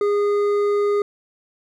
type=tone with hard clipping; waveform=sine; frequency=410 Hz; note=G#4; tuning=22 cents flat; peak=-18 dBFS; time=0.01-1.02 s; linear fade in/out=2 ms; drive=7 dB; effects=none